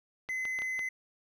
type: clicks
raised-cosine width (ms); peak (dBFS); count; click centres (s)
0.3; -27; 5; 0.289 / 0.453 / 0.589 / 0.62 / 0.792
type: tone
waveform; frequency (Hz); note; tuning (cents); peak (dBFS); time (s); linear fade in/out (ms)
triangle; 2040; C7; -44; -30; 0.29-0.89; 5
effects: none